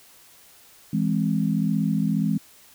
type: chord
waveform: sine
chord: E augmented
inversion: none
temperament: equal with one note detuned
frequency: 164.81 / 206.7 / 261.6 Hz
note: E3 / G#3 / B#3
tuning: 0 / -8 / 0 cents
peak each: -24 / -23 / -27 dBFS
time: 0.93-2.38 s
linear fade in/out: 5 ms
effects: white hiss -52 dBFS RMS until 2.74 s